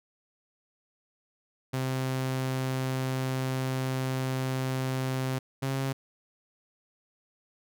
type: tone pair in turn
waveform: sawtooth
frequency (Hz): 130.81 / 134.64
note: C3 / C3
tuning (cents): 0 / +50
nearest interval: unison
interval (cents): 50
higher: second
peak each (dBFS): -24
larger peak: neither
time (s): 1.73-5.39 / 5.62-5.93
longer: first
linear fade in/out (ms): 10
effects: none